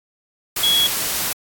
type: tone in noise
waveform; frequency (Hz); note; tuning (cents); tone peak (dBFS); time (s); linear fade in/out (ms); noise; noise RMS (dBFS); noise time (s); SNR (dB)
sine; 3339; G#7; +9; -14; 0.63-0.87; 5; white; -22; 0.56-1.33; +5
effects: AAC 64 kbps